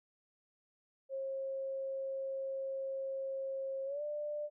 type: tone with pitch glide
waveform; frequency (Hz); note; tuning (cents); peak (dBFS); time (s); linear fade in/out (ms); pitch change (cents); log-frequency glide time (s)
sine; 538 to 593.5; C5 to D5; +48 to +18; -36; 1.09-4.5; 50; +170; 3.85-4.02
effects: none